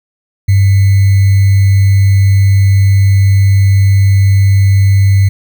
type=tone with sample-and-hold; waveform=sine; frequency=98 Hz; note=G2; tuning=in tune; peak=-4 dBFS; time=0.48-5.29 s; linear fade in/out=10 ms; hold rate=2100 Hz; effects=none